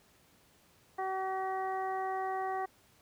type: harmonic tone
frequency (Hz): 380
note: F#4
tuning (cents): +46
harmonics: 1 / 2 / 3 / 4 / 5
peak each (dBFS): -39 / -34 / -41 / -50 / -45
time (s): 0.98-2.66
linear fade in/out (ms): 10
effects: pink hiss -65 dBFS RMS until 3.01 s + high-pass 60 Hz 12 dB/octave